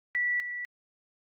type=tone pair in turn; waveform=sine; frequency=1955 / 1955 Hz; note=B6 / B6; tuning=-18 / -18 cents; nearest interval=unison; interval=0 cents; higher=neither; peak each=-25 / -33 dBFS; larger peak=first; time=0.15-0.4 / 0.4-0.65 s; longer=neither; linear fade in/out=0 ms; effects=Opus 48 kbps